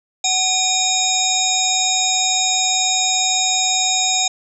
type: harmonic tone with a mistuned harmonic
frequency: 751 Hz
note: F#5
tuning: 26 cents sharp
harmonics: 1 / 3 / 5 / 7 / 9 / 10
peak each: -23 / -26 / -20 / -26 / -20 / -23 dBFS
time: 0.24-4.28 s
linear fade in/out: 5 ms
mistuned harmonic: 3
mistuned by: +120 cents
effects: none